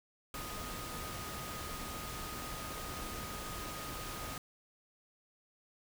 sine tone in noise, 1244.5 Hz, D#6, in tune, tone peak -47 dBFS, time 0.34-4.38 s, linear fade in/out 2 ms, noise pink, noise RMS -43 dBFS, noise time 0.34-4.38 s, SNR -7 dB, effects none

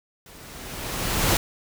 pink noise with level ramp, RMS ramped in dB -47 to -19 dBFS, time 0.26-1.37 s, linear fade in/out 2 ms, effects none

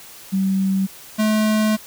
sine / square tone pair in turn, 192.2 / 215.4 Hz, G3 / A3, -34 / -37 cents, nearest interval major second, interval 197 cents, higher second, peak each -16 dBFS, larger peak neither, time 0.32-0.87 / 1.18-1.77 s, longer second, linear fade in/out 20 ms, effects white hiss -41 dBFS RMS until 1.86 s

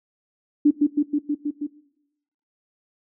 sine tone with echo, 293.7 Hz, D4, in tune, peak -11 dBFS, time 0.65-0.71 s, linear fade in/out 10 ms, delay 160 ms, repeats 6, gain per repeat -2 dB, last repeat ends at 1.67 s, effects noise-tail reverb RT60 0.9 s tail -20 dB re dry

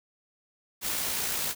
white noise with amplitude modulation, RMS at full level -29 dBFS, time 0.81-1.55 s, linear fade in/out 50 ms, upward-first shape sine, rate 58.9 Hz, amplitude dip 30%, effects none

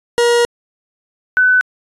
40% pulse / sine tone pair in turn, 475.6 / 1503 Hz, A#4 / F#6, +35 / +27 cents, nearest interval octave + minor sixth, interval 1992 cents, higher second, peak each -9 / -8 dBFS, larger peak second, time 0.18-0.45 / 1.37-1.61 s, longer first, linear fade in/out 0 ms, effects resampled to 24000 Hz

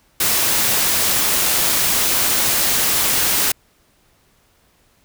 white noise, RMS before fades -17 dBFS, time 0.2-3.52 s, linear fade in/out 5 ms, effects pink hiss -58 dBFS RMS until 5.04 s

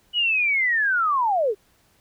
sine linear sweep, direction down, 2964 to 379.5 Hz, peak -18 dBFS, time 0.13-1.55 s, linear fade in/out 50 ms, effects pink hiss -61 dBFS RMS until 2 s

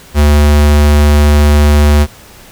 square tone, 73.8 Hz, D2, 9 cents sharp, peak -5 dBFS, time 0.14-2.07 s, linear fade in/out 50 ms, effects pink hiss -37 dBFS RMS until 2.51 s

